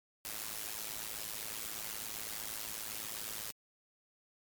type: noise with amplitude modulation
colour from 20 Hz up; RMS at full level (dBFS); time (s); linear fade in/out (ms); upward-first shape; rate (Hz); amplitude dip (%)
white; -38; 0.25-3.51; 0; sine; 108; 85
effects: MP3 96 kbps